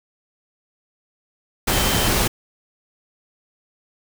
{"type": "tone in noise", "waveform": "sine", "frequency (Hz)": 3099, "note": "G7", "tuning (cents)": -21, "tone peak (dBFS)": -28, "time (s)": [1.71, 2.09], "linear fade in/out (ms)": 10, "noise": "pink", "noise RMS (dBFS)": -19, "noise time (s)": [1.67, 2.28], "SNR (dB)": -12, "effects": []}